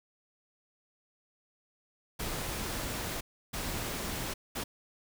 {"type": "noise bursts at uneven times", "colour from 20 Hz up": "pink", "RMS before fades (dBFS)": -36, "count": 3, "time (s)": [[2.19, 3.21], [3.53, 4.34], [4.55, 4.64]], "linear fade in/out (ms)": 10, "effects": []}